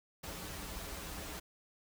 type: noise with comb filter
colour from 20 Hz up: pink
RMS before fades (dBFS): -44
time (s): 0.23-1.4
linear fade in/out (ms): 10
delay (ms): 8.3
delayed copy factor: -0.7
effects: none